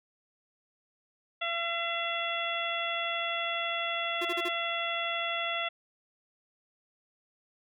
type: harmonic tone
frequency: 678 Hz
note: E5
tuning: 49 cents sharp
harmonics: 1 / 2 / 3 / 4 / 5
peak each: -36 / -36 / -36 / -36 / -36 dBFS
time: 1.41-5.69 s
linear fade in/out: 10 ms
type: tone bursts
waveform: square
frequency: 352.8 Hz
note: F4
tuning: 18 cents sharp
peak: -33 dBFS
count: 4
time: 4.21-4.489 s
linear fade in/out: 10 ms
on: 42 ms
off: 37 ms
effects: none